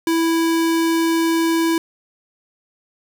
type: tone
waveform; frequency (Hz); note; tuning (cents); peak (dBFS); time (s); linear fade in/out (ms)
square; 329.6; E4; 0; -16; 0.07-1.78; 2
effects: 9-bit